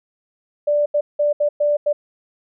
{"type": "tone bursts at uneven times", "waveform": "sine", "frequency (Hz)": 588, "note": "D5", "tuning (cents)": 2, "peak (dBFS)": -14, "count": 6, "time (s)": [[0.67, 0.86], [0.94, 1.01], [1.19, 1.33], [1.4, 1.49], [1.6, 1.77], [1.86, 1.93]], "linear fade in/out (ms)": 10, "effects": []}